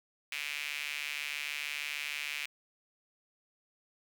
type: tone with high-pass filter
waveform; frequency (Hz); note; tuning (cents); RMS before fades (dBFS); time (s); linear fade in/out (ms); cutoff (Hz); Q
sawtooth; 146.4; D3; -5; -38; 0.32-2.46; 2; 2400; 4.1
effects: none